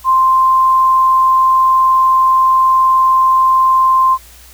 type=tone; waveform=sine; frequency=1046.5 Hz; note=C6; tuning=in tune; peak=-7 dBFS; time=0.04-4.18 s; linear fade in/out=50 ms; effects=added 60 Hz sine -41 dBFS peak until 4.53 s + white hiss -41 dBFS RMS until 4.53 s